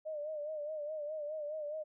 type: tone with vibrato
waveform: sine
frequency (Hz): 606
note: D#5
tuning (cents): -46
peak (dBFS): -37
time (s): 0.05-1.84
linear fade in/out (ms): 20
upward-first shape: sine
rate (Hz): 4.8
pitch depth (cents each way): 69
effects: none